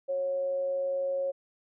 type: tone with amplitude modulation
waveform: sine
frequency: 547 Hz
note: C#5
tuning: 23 cents flat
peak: -26 dBFS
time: 0.08-1.32 s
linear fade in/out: 20 ms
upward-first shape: sine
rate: 182 Hz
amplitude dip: 25%
effects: none